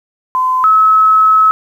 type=tone pair in turn; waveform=sine; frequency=1024 / 1290.2 Hz; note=C6 / E6; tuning=-38 / -38 cents; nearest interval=major third; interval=400 cents; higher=second; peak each=-10 / -5 dBFS; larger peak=second; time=0.35-0.64 / 0.64-1.51 s; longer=second; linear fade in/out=0 ms; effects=7-bit